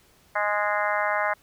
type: harmonic tone with a mistuned harmonic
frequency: 207.7 Hz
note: G#3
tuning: in tune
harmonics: 3 / 4 / 5 / 6 / 7 / 8 / 9 / 10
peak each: -28 / -29 / -30 / -31 / -31 / -32 / -33 / -33 dBFS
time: 0.35-1.34 s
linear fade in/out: 10 ms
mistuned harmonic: 9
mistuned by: -21 cents
effects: pink hiss -59 dBFS RMS until 1.42 s